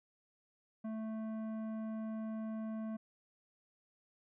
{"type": "tone with tanh clipping", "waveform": "sine", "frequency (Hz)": 220, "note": "A3", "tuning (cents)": 0, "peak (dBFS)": -40, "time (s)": [0.84, 2.97], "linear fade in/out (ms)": 10, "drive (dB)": 12, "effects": []}